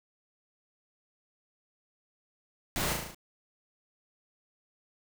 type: noise with echo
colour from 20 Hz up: pink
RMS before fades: -32 dBFS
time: 2.76-2.93 s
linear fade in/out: 0 ms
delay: 36 ms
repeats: 6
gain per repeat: -3 dB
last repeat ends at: 3.146 s
effects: none